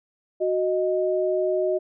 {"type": "tone pair together", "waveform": "sine", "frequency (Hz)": [370, 622.3], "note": ["F#4", "D#5"], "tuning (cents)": [0, 0], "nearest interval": "major sixth", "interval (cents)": 900, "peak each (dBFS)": -23, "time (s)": [0.4, 1.79], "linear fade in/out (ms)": 20, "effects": []}